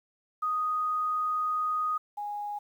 sine tone pair in turn, 1244.5 / 826.1 Hz, D#6 / G#5, 0 / -9 cents, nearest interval perfect fifth, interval 709 cents, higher first, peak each -26 / -32 dBFS, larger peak first, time 0.42-1.98 / 2.17-2.59 s, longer first, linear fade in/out 10 ms, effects 10-bit

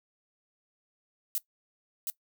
violet noise with echo, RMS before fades -30 dBFS, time 1.35-1.38 s, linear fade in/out 0 ms, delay 720 ms, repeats 1, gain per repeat -3 dB, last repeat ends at 2.1 s, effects noise-tail reverb RT60 0.1 s tail -18 dB re dry

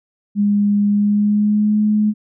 sine tone with pitch glide, 204.6 to 211.7 Hz, G#3 to G#3, -26 to +33 cents, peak -12 dBFS, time 0.35-2.14 s, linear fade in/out 50 ms, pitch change +59 cents, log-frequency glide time 0.88-1.79 s, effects none

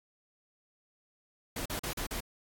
pink noise bursts, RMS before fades -36 dBFS, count 5, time 1.56-2.205 s, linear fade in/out 5 ms, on 97 ms, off 40 ms, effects AAC 64 kbps

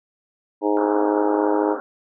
harmonic tone, 103.83 Hz, G#2, in tune, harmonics 3 / 4 / 5 / 6 / 7 / 8 / 9, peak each -21 / -22 / -25 / -29 / -34 / -27 / -28 dBFS, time 0.61-1.77 s, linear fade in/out 50 ms
white band-pass noise, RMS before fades -31 dBFS, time 0.77-1.8 s, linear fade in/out 0 ms, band 240 to 1500 Hz, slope 96 dB/octave
effects none

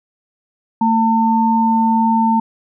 sine tone pair together, 225.1 / 900.4 Hz, A3 / A5, +40 / +40 cents, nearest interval 2 octaves, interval 2400 cents, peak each -14 dBFS, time 0.81-2.4 s, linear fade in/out 5 ms, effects none

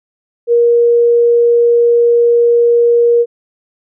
sine tone, 472.8 Hz, A#4, 24 cents sharp, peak -6 dBFS, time 0.47-3.26 s, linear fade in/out 50 ms, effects none

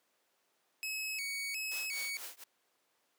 sawtooth tone with vibrato, 2400 Hz, D7, 37 cents sharp, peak -33 dBFS, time 0.83-2.17 s, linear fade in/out 0 ms, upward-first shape square, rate 1.4 Hz, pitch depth 120 cents each way
white noise with tremolo, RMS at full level -43 dBFS, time 1.71-2.44 s, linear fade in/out 5 ms, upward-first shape triangle, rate 4.2 Hz, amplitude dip 100%
effects pink hiss -75 dBFS RMS until 3.18 s + high-pass 400 Hz 12 dB/octave

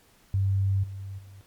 sine tone with level steps, 97.4 Hz, G2, 11 cents flat, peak -21 / -34 / -44 dBFS, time 0.34-1.41 s, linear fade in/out 0 ms, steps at 0.83 / 1.18 s, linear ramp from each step 10 ms, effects pink hiss -60 dBFS RMS until 1.46 s + MP3 96 kbps

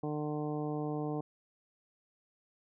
harmonic tone, 150 Hz, D3, 37 cents sharp, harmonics 1 / 2 / 3 / 4 / 5 / 6 / 7, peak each -38 / -37 / -39 / -46 / -43 / -51 / -50 dBFS, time 0.03-1.21 s, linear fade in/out 5 ms, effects none

